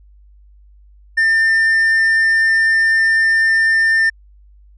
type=tone; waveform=triangle; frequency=1798 Hz; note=A6; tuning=37 cents sharp; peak=-9 dBFS; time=1.17-4.1 s; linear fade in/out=10 ms; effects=added 50 Hz sine -43 dBFS peak until 4.77 s + resampled to 24000 Hz